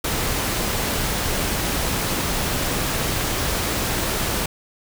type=noise; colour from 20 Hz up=pink; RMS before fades=-23 dBFS; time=0.04-4.46 s; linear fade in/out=5 ms; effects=none